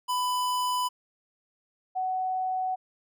square / sine tone pair in turn, 997 / 746.9 Hz, B5 / F#5, +16 / +16 cents, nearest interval perfect fourth, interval 500 cents, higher first, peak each -26 dBFS, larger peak neither, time 0.08-0.89 / 1.95-2.76 s, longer neither, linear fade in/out 20 ms, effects none

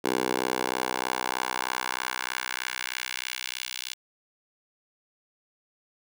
10% pulse tone with high-pass filter sweep, 63.2 Hz, B1, 41 cents sharp, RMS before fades -31 dBFS, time 0.04-3.94 s, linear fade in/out 10 ms, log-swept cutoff 390 to 3300 Hz, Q 1.3, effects none

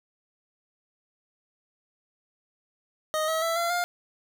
25% pulse tone with pitch steps, 622.3 / 642 / 662.4 / 683.3 / 705 Hz, D#5 / E5 / E5 / F5 / F5, 0 / -46 / +8 / -38 / +16 cents, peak -21 dBFS, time 3.14-3.84 s, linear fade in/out 0 ms, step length 140 ms, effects none

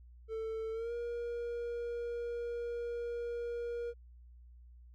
triangle tone with pitch glide, 444.7 to 473.9 Hz, A4 to A#4, +18 to +28 cents, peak -34 dBFS, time 0.28-3.94 s, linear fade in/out 50 ms, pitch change +110 cents, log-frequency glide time 0.72-0.93 s, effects added 60 Hz sine -53 dBFS peak until 4.94 s

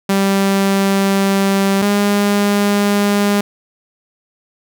sawtooth tone pair in turn, 196 / 203.5 Hz, G3 / G#3, 0 / -35 cents, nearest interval minor second, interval 65 cents, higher second, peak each -8 dBFS, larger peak neither, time 0.09-1.82 / 1.82-3.41 s, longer first, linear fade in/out 5 ms, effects none

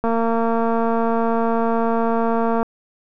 click train, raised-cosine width 1 ms, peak -8 dBFS, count 594, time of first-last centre 0.04-2.63 s, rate 229 Hz, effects none

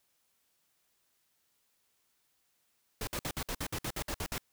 pink noise bursts, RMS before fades -36 dBFS, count 12, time 3.01-4.381 s, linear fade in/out 2 ms, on 62 ms, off 57 ms, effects white hiss -75 dBFS RMS until 4.52 s

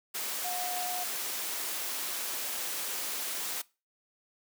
sine tone in noise, 721 Hz, F#5, 45 cents flat, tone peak -35 dBFS, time 0.44-1.04 s, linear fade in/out 10 ms, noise white, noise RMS -35 dBFS, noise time 0.14-3.62 s, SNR -3 dB, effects noise-tail reverb RT60 0.3 s tail -22 dB re dry + high-pass 300 Hz 12 dB/octave

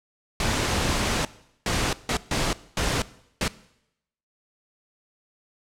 pink noise bursts at uneven times, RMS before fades -24 dBFS, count 6, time 0.4-1.25 / 1.66-1.93 / 2.09-2.17 / 2.31-2.53 / 2.77-3.02 / 3.41-3.48 s, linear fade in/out 2 ms, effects noise-tail reverb RT60 0.8 s tail -19 dB re dry + low-pass 8000 Hz 12 dB/octave

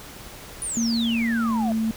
sine exponential sweep, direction down, 9940 to 645 Hz, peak -26 dBFS, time 0.62-1.72 s, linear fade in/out 0 ms
sine tone with pitch glide, 230.6 to 222.2 Hz, A#3 to A3, -19 to +17 cents, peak -20 dBFS, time 0.77-1.91 s, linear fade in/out 0 ms, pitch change -64 cents, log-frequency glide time 1.38-1.65 s
effects tanh soft clip ceiling -13 dBFS + pink hiss -41 dBFS RMS until 1.96 s

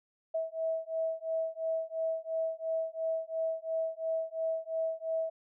sine beating tone pair, 647 / 649.9 Hz, E5 / E5, -32 / -25 cents, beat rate 2.9 Hz, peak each -34 / -34 dBFS, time 0.34-5.3 s, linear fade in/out 10 ms, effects none

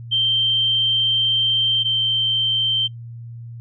sine tone pair in turn, 3136 / 3124 Hz, G7 / G7, 0 / -7 cents, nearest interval unison, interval 7 cents, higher first, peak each -15 / -16 dBFS, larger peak first, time 0.11-1.84 / 1.84-2.88 s, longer first, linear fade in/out 20 ms, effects noise-tail reverb RT60 0.1 s tail -21 dB re dry + added 117 Hz sine -32 dBFS peak until 3.6 s

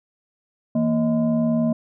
sine tone with frequency modulation, 233.1 Hz, A#3, in tune, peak -17 dBFS, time 0.75-1.73 s, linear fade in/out 5 ms, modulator 396 Hz, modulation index 0.75, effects none

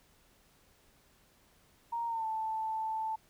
sine tone with pitch glide, 933 to 880.6 Hz, A#5 to A5, +1 to +1 cents, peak -32 dBFS, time 1.92-3.16 s, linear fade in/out 10 ms, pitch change -100 cents, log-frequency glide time 2.07-2.26 s, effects pink hiss -66 dBFS RMS until 3.29 s

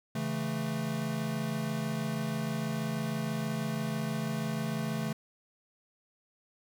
square chord, A major, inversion first, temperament equal with one note detuned, 138.59 / 164.81 / 219.1 Hz, C#3 / E3 / A3, 0 / 0 / -7 cents, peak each -37 / -37 / -35 dBFS, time 0.15-5.13 s, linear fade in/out 5 ms, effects none

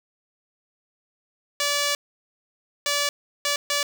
5% pulse tone bursts at uneven times, 577 Hz, D5, 31 cents flat, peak -10 dBFS, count 4, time 1.6-1.95 / 2.86-3.09 / 3.45-3.56 / 3.7-3.83 s, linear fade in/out 2 ms, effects 8-bit

